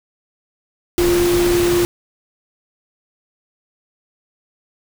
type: tone in noise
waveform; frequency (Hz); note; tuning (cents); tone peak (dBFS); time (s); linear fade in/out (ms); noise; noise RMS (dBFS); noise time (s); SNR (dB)
sine; 349.2; F4; 0; -13; 0.98-1.85; 0; pink; -22; 0.98-1.85; +6
effects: none